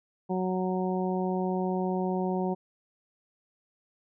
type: harmonic tone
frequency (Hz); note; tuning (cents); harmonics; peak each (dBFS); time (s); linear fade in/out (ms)
185; F#3; 0; 1 / 2 / 3 / 4 / 5; -29 / -31 / -37 / -35 / -38; 0.29-2.55; 20
effects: none